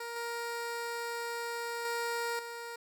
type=tone with level steps; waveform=15% pulse; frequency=469.2 Hz; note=A#4; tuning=11 cents sharp; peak=-32 / -29 / -26 / -34 dBFS; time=0-2.76 s; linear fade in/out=5 ms; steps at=0.16 / 1.85 / 2.39 s; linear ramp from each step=2 ms; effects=none